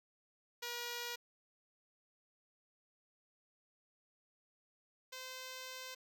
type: tone pair in turn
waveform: 5% pulse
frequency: 478.9 / 515.6 Hz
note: A#4 / C5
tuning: +47 / -26 cents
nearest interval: minor second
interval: 127 cents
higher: second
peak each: -29 / -34 dBFS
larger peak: first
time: 0.62-1.16 / 5.12-5.95 s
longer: second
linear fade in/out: 10 ms
effects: none